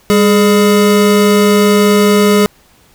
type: tone pair together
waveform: square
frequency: 201.3 / 420 Hz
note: G3 / G#4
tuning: +46 / +19 cents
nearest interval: octave + minor second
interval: 1273 cents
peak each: -10 dBFS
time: 0.1-2.46 s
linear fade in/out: 0 ms
effects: pink hiss -48 dBFS RMS until 2.94 s